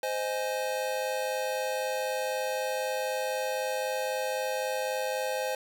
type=chord; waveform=square; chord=Ab major; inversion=first; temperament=just; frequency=519.1 / 623 / 830.6 Hz; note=C5 / Eb5 / Ab5; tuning=-14 / +2 / 0 cents; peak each=-32 / -36 / -36 dBFS; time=0.03-5.55 s; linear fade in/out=2 ms; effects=none